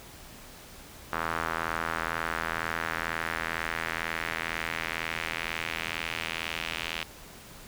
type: tone with band-pass filter sweep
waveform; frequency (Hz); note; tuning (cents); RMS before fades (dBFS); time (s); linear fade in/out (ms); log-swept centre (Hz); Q
square; 41.05; E1; -6; -33; 1.12-7.04; 10; 1300 to 2800; 2.1
effects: pink hiss -48 dBFS RMS until 7.67 s